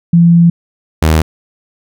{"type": "tone pair in turn", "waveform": ["sine", "sawtooth"], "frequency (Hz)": [170, 79.01], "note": ["F3", "D#2"], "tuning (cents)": [-46, 27], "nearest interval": "octave + minor second", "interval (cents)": 1327, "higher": "first", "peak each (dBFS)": -3, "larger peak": "neither", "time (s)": [[0.13, 0.5], [1.02, 1.22]], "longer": "first", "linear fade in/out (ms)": 5, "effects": []}